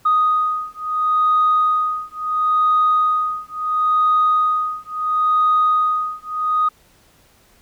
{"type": "beating tone pair", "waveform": "sine", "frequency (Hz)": [1244.5, 1245.23], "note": ["D#6", "D#6"], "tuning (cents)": [0, 1], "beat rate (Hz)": 0.73, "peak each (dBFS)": -17, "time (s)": [0.05, 6.69], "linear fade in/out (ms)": 10, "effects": ["tanh soft clip ceiling -8 dBFS", "pink hiss -54 dBFS RMS until 7.61 s"]}